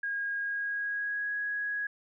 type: tone with pitch glide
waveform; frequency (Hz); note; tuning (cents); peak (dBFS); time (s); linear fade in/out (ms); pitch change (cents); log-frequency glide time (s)
sine; 1632 to 1663.4; G#6 to G#6; -31 to +2; -30; 0.03-1.87; 5; +33; 0.4-1.33
effects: none